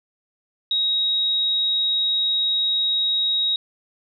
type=tone; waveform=sine; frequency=3794 Hz; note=A#7; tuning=30 cents sharp; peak=-18 dBFS; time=0.71-3.56 s; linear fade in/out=2 ms; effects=none